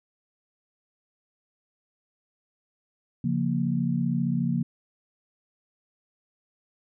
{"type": "chord", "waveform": "sine", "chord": "Bb minor", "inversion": "first", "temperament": "just", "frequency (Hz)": [139.85, 174.81, 233.1], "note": ["Db3", "F3", "Bb3"], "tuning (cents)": [16, 2, 0], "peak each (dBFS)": [-28, -27, -27], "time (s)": [3.24, 4.63], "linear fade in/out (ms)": 5, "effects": []}